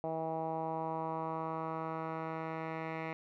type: tone with low-pass filter sweep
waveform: 10% pulse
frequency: 161 Hz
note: E3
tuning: 41 cents flat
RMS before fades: -38 dBFS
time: 0.04-3.13 s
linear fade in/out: 0 ms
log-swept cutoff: 720 to 2000 Hz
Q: 3.1
effects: none